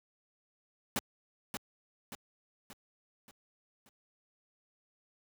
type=noise with echo; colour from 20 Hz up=pink; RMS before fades=-32 dBFS; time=0.96-0.99 s; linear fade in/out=0 ms; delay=580 ms; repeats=5; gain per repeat=-6 dB; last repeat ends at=3.89 s; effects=high-pass 100 Hz 12 dB/octave